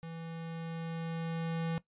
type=tone with level ramp; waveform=square; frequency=164.81 Hz; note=E3; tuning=in tune; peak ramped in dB=-42 to -32 dBFS; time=0.03-1.78 s; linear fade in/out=0 ms; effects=noise-tail reverb RT60 0.1 s tail -17 dB re dry + resampled to 8000 Hz